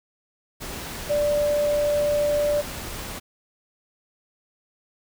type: tone in noise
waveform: sine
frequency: 587.3 Hz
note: D5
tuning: in tune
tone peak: -19 dBFS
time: 1.09-2.62 s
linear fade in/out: 20 ms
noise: pink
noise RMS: -34 dBFS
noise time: 0.6-3.2 s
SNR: +12 dB
effects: none